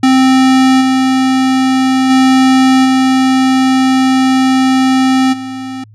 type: tone with level steps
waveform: square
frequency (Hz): 261.6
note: C4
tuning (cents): 0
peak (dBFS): -6 / -9 / -6 / -8 / -21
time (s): 0.03-5.84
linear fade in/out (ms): 5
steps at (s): 0.8 / 2.09 / 2.84 / 5.32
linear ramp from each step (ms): 20
effects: added 107 Hz sine -37 dBFS peak until 5.94 s + low-pass 7000 Hz 12 dB/octave